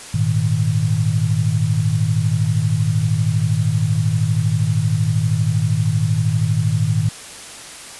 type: chord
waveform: sine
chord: Ab suspended second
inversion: none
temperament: equal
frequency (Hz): 103.83 / 116.54 / 155.56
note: Ab2 / Bb2 / Eb3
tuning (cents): 0 / 0 / 0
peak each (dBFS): -19 / -19 / -19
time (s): 0.14-7.09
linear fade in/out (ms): 5
effects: white hiss -35 dBFS RMS until 7.99 s + resampled to 24000 Hz